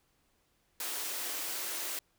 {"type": "high-pass noise", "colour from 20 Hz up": "white", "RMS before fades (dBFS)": -37, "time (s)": [0.8, 1.99], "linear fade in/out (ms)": 2, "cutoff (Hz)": 270, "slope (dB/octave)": 48, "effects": ["pink hiss -73 dBFS RMS until 2.18 s"]}